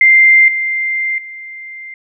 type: tone with level steps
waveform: sine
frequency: 2093 Hz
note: C7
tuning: in tune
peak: -4 / -14 / -27 dBFS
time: 0.01-1.94 s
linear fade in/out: 2 ms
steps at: 0.48 / 1.18 s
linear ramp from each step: 2 ms
effects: none